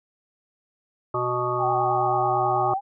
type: harmonic tone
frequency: 123.47 Hz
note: B2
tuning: in tune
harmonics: 1 / 3 / 5 / 7 / 9 / 10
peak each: -32 / -28 / -30 / -32 / -28 / -29 dBFS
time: 1.14-2.74 s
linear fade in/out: 5 ms
type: tone with vibrato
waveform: sine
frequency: 784 Hz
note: G5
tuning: in tune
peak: -22 dBFS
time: 1.58-2.81 s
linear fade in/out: 50 ms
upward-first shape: sine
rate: 9.2 Hz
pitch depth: 61 cents each way
effects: none